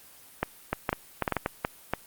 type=clicks; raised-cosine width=0.5 ms; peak=-10 dBFS; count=11; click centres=0.43 / 0.73 / 0.892 / 0.929 / 1.223 / 1.278 / 1.323 / 1.367 / 1.461 / 1.649 / 1.936 s; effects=white hiss -52 dBFS RMS until 2.06 s + Opus 32 kbps